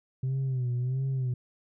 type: tone with vibrato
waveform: sine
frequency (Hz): 128.3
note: C3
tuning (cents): -34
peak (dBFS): -24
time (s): 0.23-1.34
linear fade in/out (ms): 5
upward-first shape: sine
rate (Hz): 1.5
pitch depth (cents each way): 85
effects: tanh soft clip ceiling -25 dBFS